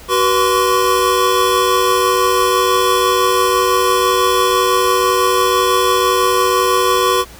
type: tone cluster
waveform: square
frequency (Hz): 376 / 486.1 / 1032 / 1134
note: F#4 / B4 / C6 / C#6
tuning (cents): +28 / -28 / -24 / +39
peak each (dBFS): -18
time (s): 0.08-7.25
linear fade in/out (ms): 50
effects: added 60 Hz sine -39 dBFS peak until 7.39 s + pink hiss -39 dBFS RMS until 7.39 s